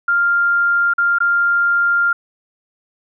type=tone with dropouts; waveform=sine; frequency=1396.9 Hz; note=F6; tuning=in tune; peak=-12 dBFS; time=0.08-2.13 s; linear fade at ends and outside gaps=5 ms; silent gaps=0.937-0.981 / 1.186-1.203 s; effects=none